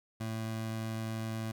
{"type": "tone", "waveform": "25% pulse", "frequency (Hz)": 111.5, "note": "A2", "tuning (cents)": 23, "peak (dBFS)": -31, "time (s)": [0.2, 1.52], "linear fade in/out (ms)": 10, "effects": []}